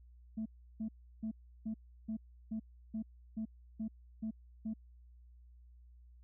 sine tone bursts, 220 Hz, A3, in tune, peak -34 dBFS, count 11, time 0.37-4.738 s, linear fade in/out 10 ms, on 88 ms, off 340 ms, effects tanh soft clip ceiling -33 dBFS + added 60 Hz sine -56 dBFS peak until 6.23 s

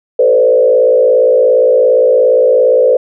sine tone with frequency modulation, 510 Hz, C5, 44 cents flat, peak -5 dBFS, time 0.19-2.97 s, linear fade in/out 5 ms, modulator 57.3 Hz, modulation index 1.1, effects none

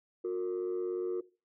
sine tone pair together, 361.4 / 458.6 Hz, F#4 / A#4, -41 / -28 cents, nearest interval major third, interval 413 cents, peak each -31 / -34 dBFS, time 0.24-1.21 s, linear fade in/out 10 ms, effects noise-tail reverb RT60 0.3 s tail -18 dB re dry + tanh soft clip ceiling -28 dBFS

